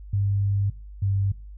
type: tone pair in turn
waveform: sine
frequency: 100 / 98.4 Hz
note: G2 / G2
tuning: +35 / +7 cents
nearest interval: unison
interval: 28 cents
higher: first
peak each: -20 dBFS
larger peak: neither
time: 0.13-0.7 / 1.02-1.32 s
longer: first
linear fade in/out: 5 ms
effects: noise-tail reverb RT60 0.3 s tail -19 dB re dry + added 50 Hz sine -38 dBFS peak until 1.57 s